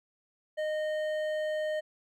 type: tone with hard clipping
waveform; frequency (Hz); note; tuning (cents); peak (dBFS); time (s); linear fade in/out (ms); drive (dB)
sine; 616; D#5; -17; -31; 0.57-1.81; 20; 9
effects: none